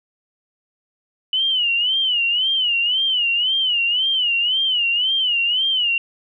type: tone with vibrato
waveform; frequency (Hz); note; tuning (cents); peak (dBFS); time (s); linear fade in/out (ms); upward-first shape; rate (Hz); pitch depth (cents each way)
sine; 2960; F#7; 0; -16; 1.33-5.98; 2; sine; 1.9; 130
effects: none